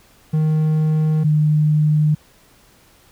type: tone pair in turn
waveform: triangle / sine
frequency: 155.56 / 152.01 Hz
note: D#3 / D#3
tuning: 0 / -40 cents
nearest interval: unison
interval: 40 cents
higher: first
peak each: -12 dBFS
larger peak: neither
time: 0.33-1.24 / 1.24-2.15 s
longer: neither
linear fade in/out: 10 ms
effects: pink hiss -52 dBFS RMS until 3.11 s